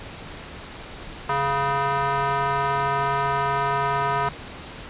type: tone with band-pass filter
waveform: square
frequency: 139.2 Hz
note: C#3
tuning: 8 cents sharp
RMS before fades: -23 dBFS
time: 1.29-4.29 s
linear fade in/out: 5 ms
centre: 1100 Hz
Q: 2.4
effects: pink hiss -38 dBFS RMS until 4.89 s + resampled to 8000 Hz